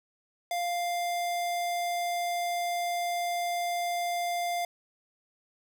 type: tone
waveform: square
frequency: 698.5 Hz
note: F5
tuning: in tune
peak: -29 dBFS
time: 0.51-4.65 s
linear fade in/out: 2 ms
effects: none